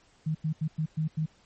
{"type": "tone bursts at uneven times", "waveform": "sine", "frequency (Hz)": 156.6, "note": "D#3", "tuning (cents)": 11, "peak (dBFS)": -25, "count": 6, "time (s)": [[0.26, 0.35], [0.44, 0.53], [0.61, 0.68], [0.78, 0.86], [0.97, 1.08], [1.17, 1.26]], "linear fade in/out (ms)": 10, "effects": ["pink hiss -62 dBFS RMS until 1.45 s", "MP3 32 kbps"]}